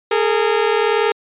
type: tone pair together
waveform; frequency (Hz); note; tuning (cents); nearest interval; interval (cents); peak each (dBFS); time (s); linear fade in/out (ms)
sawtooth; 415.3 / 456; G#4 / A#4; 0 / -38; major second; 162; -13; 0.11-1.12; 5
effects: resampled to 8000 Hz